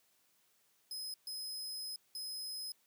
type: tone bursts at uneven times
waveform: sawtooth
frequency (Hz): 5080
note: D#8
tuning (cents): +35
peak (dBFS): -38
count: 3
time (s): 0.91-1.14 / 1.27-1.96 / 2.15-2.72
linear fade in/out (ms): 2
effects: white hiss -73 dBFS RMS until 2.86 s + high-pass 100 Hz 12 dB/octave